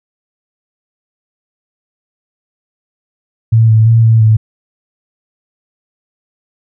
sine tone with pitch steps, 113 / 110.4 / 114.4 / 112.6 / 109.7 Hz, A2 / A2 / A#2 / A2 / A2, +47 / +6 / -32 / +40 / -5 cents, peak -4 dBFS, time 3.52-4.37 s, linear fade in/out 10 ms, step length 170 ms, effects none

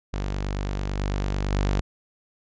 sawtooth tone with level steps, 49 Hz, G1, in tune, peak -22 / -20 / -17 dBFS, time 0.13-1.81 s, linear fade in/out 10 ms, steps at 0.98 / 1.52 s, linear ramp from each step 2 ms, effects resampled to 16000 Hz

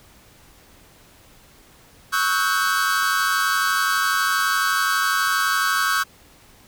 45% pulse tone cluster, 1112 / 1296 / 1485 / 1577 Hz, C#6 / E6 / F#6 / G6, +5 / -30 / +6 / +10 cents, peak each -24 dBFS, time 2.12-6.04 s, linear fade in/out 20 ms, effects pink hiss -51 dBFS RMS until 6.67 s

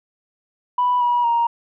sine tone with pitch steps, 987 / 967 / 937 Hz, B5 / B5 / A#5, -1 / -37 / +9 cents, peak -14 dBFS, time 0.78-1.47 s, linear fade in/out 5 ms, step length 230 ms, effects tanh soft clip ceiling -11 dBFS

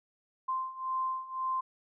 sine beating tone pair, 1042 / 1043.9 Hz, C6 / C6, -7 / -4 cents, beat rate 1.9 Hz, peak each -36 / -33 dBFS, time 0.48-1.61 s, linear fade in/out 10 ms, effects none

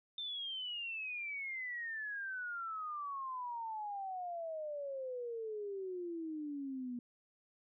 sine exponential sweep, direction down, 3600 to 240 Hz, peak -39 dBFS, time 0.18-6.99 s, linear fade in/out 2 ms, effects none

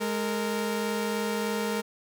sawtooth tone pair together, 209.2 / 461.6 Hz, G#3 / A#4, +13 / -17 cents, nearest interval octave + major second, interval 1370 cents, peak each -26 dBFS, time 0-1.82 s, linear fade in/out 20 ms, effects none

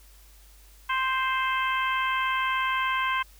harmonic tone, 523.3 Hz, C5, in tune, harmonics 2 / 3 / 4 / 5 / 6, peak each -26 / -30 / -32 / -34 / -36 dBFS, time 0.89-3.23 s, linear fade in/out 10 ms, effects added 50 Hz sine -51 dBFS peak until 3.39 s + white hiss -57 dBFS RMS until 3.39 s

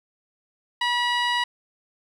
15% pulse tone, 968 Hz, B5, 35 cents flat, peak -14 dBFS, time 0.81-1.44 s, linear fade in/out 5 ms, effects low-pass 5000 Hz 12 dB/octave + 9-bit

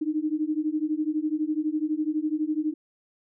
sine beating tone pair, 301.7 / 313.7 Hz, D4 / D#4, +47 / +14 cents, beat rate 12 Hz, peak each -27 dBFS, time 0.01-2.74 s, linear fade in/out 10 ms, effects none

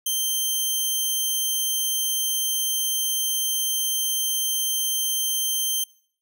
10% pulse tone, 3136 Hz, G7, in tune, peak -14 dBFS, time 0.06-5.84 s, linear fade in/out 5 ms, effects noise-tail reverb RT60 0.6 s tail -24 dB re dry

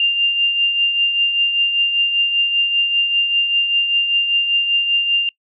sine tone with tremolo, 2794 Hz, F7, in tune, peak -11 dBFS, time 0-5.29 s, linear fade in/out 2 ms, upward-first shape triangle, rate 5.1 Hz, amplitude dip 55%, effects noise-tail reverb RT60 0.1 s tail -25 dB re dry

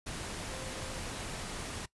sine tone in noise, 523.3 Hz, C5, in tune, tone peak -47 dBFS, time 0.5-0.99 s, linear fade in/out 10 ms, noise pink, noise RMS -40 dBFS, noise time 0.06-1.86 s, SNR -10 dB, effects noise-tail reverb RT60 0.1 s tail -19 dB re dry + resampled to 24000 Hz

